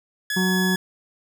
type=tone; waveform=sawtooth; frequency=1694 Hz; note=G#6; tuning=34 cents sharp; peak=-20 dBFS; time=0.3-0.76 s; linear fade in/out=2 ms
type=harmonic tone; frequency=185 Hz; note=F#3; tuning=in tune; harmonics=1 / 2 / 4 / 5 / 6; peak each=-20 / -27 / -38 / -34 / -42 dBFS; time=0.36-0.76 s; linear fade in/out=10 ms
effects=none